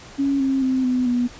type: tone with pitch steps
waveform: sine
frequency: 277.2 / 268.5 / 260.1 / 252 / 244.1 Hz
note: C#4 / C4 / C4 / B3 / B3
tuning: 0 / +45 / -10 / +35 / -20 cents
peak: -17 dBFS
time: 0.18-1.28 s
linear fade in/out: 20 ms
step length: 220 ms
effects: pink hiss -42 dBFS RMS until 1.39 s + resampled to 16000 Hz